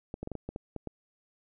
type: clicks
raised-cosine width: 2 ms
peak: -23 dBFS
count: 9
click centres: 0.141 / 0.23 / 0.274 / 0.317 / 0.353 / 0.49 / 0.561 / 0.763 / 0.873 s
effects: none